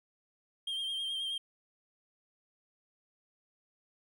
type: tone with vibrato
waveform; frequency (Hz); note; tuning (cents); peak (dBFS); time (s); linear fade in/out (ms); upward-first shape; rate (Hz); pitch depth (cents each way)
triangle; 3189; G7; +29; -32; 0.67-1.38; 5; sine; 9.4; 33
effects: none